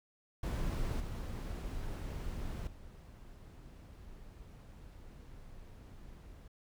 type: noise with level steps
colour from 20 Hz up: brown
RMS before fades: -35 / -40 / -52 dBFS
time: 0.43-6.48 s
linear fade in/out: 5 ms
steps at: 1 / 2.67 s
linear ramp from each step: 2 ms
effects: none